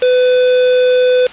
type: tone with quantisation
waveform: triangle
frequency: 502 Hz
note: B4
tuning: 28 cents sharp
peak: -6 dBFS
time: 0.02-1.27 s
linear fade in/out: 5 ms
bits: 3
effects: white hiss -32 dBFS RMS until 1.32 s + resampled to 8000 Hz